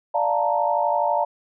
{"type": "chord", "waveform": "sine", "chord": "Bb major seventh", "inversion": "first", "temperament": "equal", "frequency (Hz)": [587.3, 698.5, 880, 932.3], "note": ["D5", "F5", "A5", "Bb5"], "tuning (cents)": [0, 0, 0, 0], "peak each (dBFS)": -24, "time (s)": [0.14, 1.25], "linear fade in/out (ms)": 10, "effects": []}